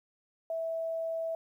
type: tone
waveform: sine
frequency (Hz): 655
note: E5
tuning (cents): -11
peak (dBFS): -31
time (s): 0.5-1.35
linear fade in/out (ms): 2
effects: 11-bit